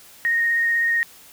sine tone with vibrato, 1859 Hz, A#6, 5 cents flat, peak -17 dBFS, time 0.25-1.03 s, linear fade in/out 0 ms, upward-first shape square, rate 16 Hz, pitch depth 9 cents each way, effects white hiss -47 dBFS RMS until 1.32 s

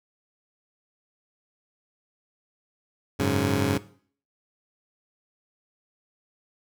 15% pulse chord, F# suspended second, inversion none, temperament just, 92.5 / 104.06 / 138.75 Hz, F#2 / G#2 / C#3, 0 / +4 / +2 cents, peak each -21 dBFS, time 3.19-3.78 s, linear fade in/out 10 ms, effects noise-tail reverb RT60 0.5 s tail -17 dB re dry

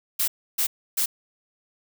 blue noise bursts, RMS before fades -23 dBFS, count 3, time 0.19-1.06 s, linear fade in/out 10 ms, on 90 ms, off 300 ms, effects none

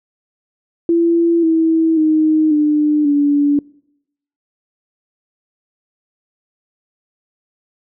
sine tone with pitch steps, 337.2 / 324.2 / 311.7 / 299.7 / 288.2 Hz, E4 / E4 / D#4 / D4 / D4, +39 / -29 / +3 / +35 / -33 cents, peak -10 dBFS, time 0.89-3.59 s, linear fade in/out 2 ms, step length 540 ms, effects noise-tail reverb RT60 0.8 s tail -25 dB re dry

